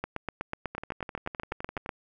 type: two click trains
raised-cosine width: 0.5 ms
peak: -22 / -16 dBFS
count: 14 / 16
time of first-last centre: 0.75-1.861 / 0.04-1.892 s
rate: 11.7 / 8.1 Hz
effects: none